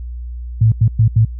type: tone bursts at uneven times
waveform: sine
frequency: 111.4 Hz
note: A2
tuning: 22 cents sharp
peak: -7 dBFS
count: 4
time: 0.61-0.72 / 0.81-0.88 / 0.99-1.08 / 1.16-1.25 s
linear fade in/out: 5 ms
effects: added 60 Hz sine -24 dBFS peak until 1.39 s